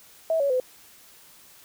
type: tone with pitch steps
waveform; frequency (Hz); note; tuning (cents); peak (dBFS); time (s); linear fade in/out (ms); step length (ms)
sine; 648 / 561 / 508; E5 / C#5 / B4; -30 / +21 / +49; -20; 0.3-0.6; 2; 100
effects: white hiss -52 dBFS RMS until 1.64 s